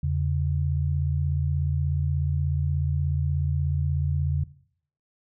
sine tone pair together, 83.5 / 140.11 Hz, E2 / C#3, +23 / +19 cents, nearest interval major sixth, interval 896 cents, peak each -25 dBFS, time 0.03-4.44 s, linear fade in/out 5 ms, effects noise-tail reverb RT60 0.6 s tail -17 dB re dry

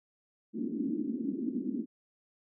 white band-pass noise, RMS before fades -34 dBFS, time 0.53-1.86 s, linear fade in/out 50 ms, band 220 to 310 Hz, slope 48 dB/octave, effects none

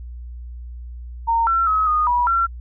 sine tone with pitch steps, 920 / 1351 / 1278 / 1233 / 971 / 1361 Hz, A#5 / E6 / D#6 / D#6 / B5 / F6, -23 / +42 / +46 / -16 / -30 / -45 cents, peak -15 dBFS, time 1.27-2.47 s, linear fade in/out 20 ms, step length 200 ms, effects added 60 Hz sine -31 dBFS peak until 2.6 s

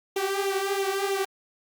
sawtooth tone with flanger, 392 Hz, G4, in tune, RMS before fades -27 dBFS, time 0.16-1.25 s, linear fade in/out 5 ms, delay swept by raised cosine 0.3 to 4.5 ms, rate 3.1 Hz, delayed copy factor +0.65, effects Opus 48 kbps

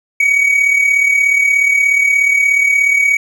triangle tone with amplitude modulation, 2255 Hz, C#7, 29 cents sharp, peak -5 dBFS, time 0.2-3.17 s, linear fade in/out 5 ms, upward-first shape sine, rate 36.8 Hz, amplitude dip 55%, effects none

